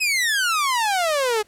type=exponential sweep; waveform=sawtooth; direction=down; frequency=2598 to 411.4 Hz; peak=-15 dBFS; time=0-1.43 s; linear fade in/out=20 ms; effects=pink hiss -57 dBFS RMS until 1.47 s + low-pass 12000 Hz 12 dB/octave